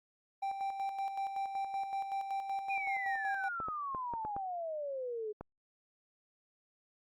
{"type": "tone with tremolo", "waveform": "triangle", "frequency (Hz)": 784, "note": "G5", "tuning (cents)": 0, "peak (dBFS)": -31, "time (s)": [0.42, 3.49], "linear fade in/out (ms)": 10, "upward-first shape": "square", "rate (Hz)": 5.3, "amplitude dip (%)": 50}
{"type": "exponential sweep", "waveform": "sine", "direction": "down", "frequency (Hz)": [2489, 415.3], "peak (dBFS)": -36, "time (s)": [2.69, 5.33], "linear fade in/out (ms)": 20}
{"type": "clicks", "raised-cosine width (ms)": 1, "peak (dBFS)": -28, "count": 7, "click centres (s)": [3.602, 3.685, 3.948, 4.137, 4.25, 4.365, 5.41]}
{"effects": ["Opus 48 kbps"]}